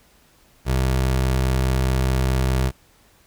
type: tone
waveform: 25% pulse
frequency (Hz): 64.8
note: C2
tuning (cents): -16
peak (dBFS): -14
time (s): 0.65-2.72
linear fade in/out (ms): 50
effects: pink hiss -56 dBFS RMS until 3.26 s